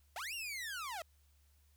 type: linear two-way sweep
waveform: sawtooth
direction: up then down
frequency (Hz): 615 to 2858 to 615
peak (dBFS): -37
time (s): 0.16-1.02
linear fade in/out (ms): 2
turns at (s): 0.34
effects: added 72 Hz sine -66 dBFS peak until 1.76 s + white hiss -75 dBFS RMS until 1.76 s